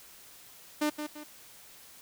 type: tone with echo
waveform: sawtooth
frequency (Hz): 299.9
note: D4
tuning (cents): +36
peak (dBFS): -22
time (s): 0.81-0.9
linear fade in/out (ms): 10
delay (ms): 170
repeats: 2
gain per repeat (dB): -8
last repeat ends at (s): 1.24
effects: white hiss -53 dBFS RMS until 2.01 s